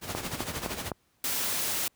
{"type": "noise with tremolo", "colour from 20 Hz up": "pink", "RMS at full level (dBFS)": -32, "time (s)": [0.01, 0.92], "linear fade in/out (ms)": 50, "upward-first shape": "sine", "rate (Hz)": 13, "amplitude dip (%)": 65}
{"type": "click train", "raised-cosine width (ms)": 1, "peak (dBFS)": -16, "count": 4, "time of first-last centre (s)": [0.15, 0.917], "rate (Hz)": 3.91}
{"type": "noise", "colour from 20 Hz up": "white", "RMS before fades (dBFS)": -30, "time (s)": [1.24, 1.88], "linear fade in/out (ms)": 2}
{"effects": ["pink hiss -69 dBFS RMS until 1.95 s", "high-pass 60 Hz 12 dB/octave"]}